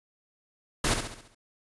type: noise with echo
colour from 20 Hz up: pink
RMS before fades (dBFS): -25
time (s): 0.84-0.94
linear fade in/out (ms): 5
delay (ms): 68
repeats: 6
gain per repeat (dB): -6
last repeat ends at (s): 1.348
effects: resampled to 24000 Hz